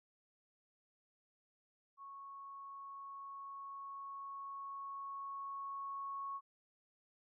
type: tone with level ramp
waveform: sine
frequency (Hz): 1104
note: C#6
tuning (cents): -7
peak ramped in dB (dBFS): -49 to -40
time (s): 1.97-6.41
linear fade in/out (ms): 50
effects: none

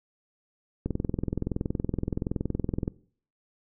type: click train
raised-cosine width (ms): 3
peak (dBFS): -15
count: 44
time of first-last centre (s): 0.86-2.879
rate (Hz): 21.3
effects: noise-tail reverb RT60 0.5 s tail -20 dB re dry

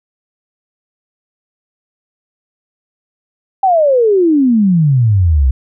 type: exponential sweep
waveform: sine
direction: down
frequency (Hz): 794 to 61.74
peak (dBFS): -7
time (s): 3.63-5.51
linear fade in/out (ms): 5
effects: none

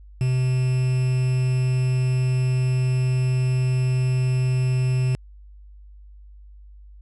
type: tone with quantisation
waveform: triangle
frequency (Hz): 127.8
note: C3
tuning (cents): -40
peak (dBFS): -16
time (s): 0.21-5.15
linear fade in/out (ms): 0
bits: 6
effects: added 50 Hz sine -42 dBFS peak until 7.01 s + resampled to 24000 Hz

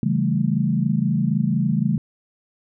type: chord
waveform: sine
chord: A dominant seventh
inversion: first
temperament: equal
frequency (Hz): 138.59 / 164.81 / 196 / 220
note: C#3 / E3 / G3 / A3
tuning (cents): 0 / 0 / 0 / 0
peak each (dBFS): -23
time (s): 0.03-1.98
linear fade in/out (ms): 2
effects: none

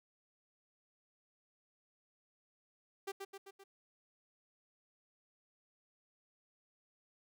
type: tone with echo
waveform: sawtooth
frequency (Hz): 392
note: G4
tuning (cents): 0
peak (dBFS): -35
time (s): 3.07-3.12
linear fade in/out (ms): 10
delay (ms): 130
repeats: 4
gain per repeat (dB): -4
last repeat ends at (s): 3.64
effects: none

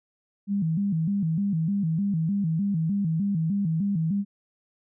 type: tone with vibrato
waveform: sine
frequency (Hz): 179.8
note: F#3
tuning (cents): -49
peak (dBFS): -22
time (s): 0.47-4.25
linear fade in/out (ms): 50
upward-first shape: square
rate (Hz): 3.3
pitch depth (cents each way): 190
effects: none

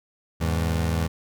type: tone pair together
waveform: 25% pulse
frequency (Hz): 81.52 / 103.9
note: E2 / G#2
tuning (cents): -19 / +1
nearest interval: major third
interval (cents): 420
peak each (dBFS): -19 / -26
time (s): 0.4-1.08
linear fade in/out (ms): 20
effects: none

